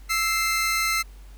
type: tone pair together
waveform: sawtooth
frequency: 1318.5 / 2093 Hz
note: E6 / C7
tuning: 0 / 0 cents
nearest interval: minor sixth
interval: 800 cents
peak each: -22 / -20 dBFS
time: 0.09-1.03 s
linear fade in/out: 20 ms
effects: added 48 Hz sine -41 dBFS peak until 1.37 s + pink hiss -56 dBFS RMS until 1.37 s